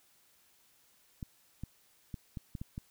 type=clicks; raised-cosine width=5 ms; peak=-27 dBFS; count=7; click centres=1.228 / 1.636 / 2.142 / 2.372 / 2.552 / 2.615 / 2.779 s; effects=white hiss -67 dBFS RMS until 2.9 s